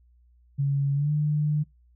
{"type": "tone with pitch glide", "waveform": "sine", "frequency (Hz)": [139.8, 149.83], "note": ["C#3", "D3"], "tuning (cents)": [15, 35], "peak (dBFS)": -21, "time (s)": [0.58, 1.64], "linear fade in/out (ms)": 20, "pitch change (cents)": 120, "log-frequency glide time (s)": [0.94, 1.11], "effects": ["noise-tail reverb RT60 0.2 s tail -24 dB re dry", "added 60 Hz sine -56 dBFS peak until 1.95 s"]}